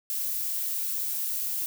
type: noise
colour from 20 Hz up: violet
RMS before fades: -30 dBFS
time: 0.1-1.66 s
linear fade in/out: 0 ms
effects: none